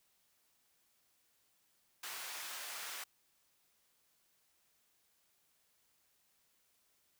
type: high-pass noise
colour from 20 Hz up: pink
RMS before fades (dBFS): -45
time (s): 2.03-3.04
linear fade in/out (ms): 5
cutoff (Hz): 1100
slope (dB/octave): 12
effects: white hiss -75 dBFS RMS until 7.19 s